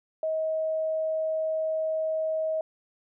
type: tone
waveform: sine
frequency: 634 Hz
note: D#5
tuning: 32 cents sharp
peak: -25 dBFS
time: 0.23-2.61 s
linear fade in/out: 2 ms
effects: none